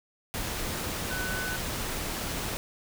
sine tone in noise, 1500 Hz, F#6, 23 cents sharp, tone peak -33 dBFS, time 1.11-1.56 s, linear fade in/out 0 ms, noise pink, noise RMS -33 dBFS, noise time 0.34-2.57 s, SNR -3 dB, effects none

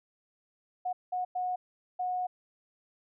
sine tone bursts at uneven times, 729 Hz, F#5, 26 cents flat, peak -29 dBFS, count 4, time 0.85-0.93 / 1.12-1.25 / 1.35-1.56 / 1.99-2.27 s, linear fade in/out 10 ms, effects none

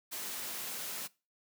white noise, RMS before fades -40 dBFS, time 0.11-1.08 s, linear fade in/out 20 ms, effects noise-tail reverb RT60 0.3 s tail -22 dB re dry + high-pass 150 Hz 12 dB/octave

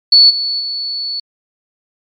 sine tone with level steps, 4435 Hz, C#8, in tune, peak -3 / -15 / -18 dBFS, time 0.12-1.2 s, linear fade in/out 5 ms, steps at 0.29 / 0.59 s, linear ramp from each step 20 ms, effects MP3 48 kbps

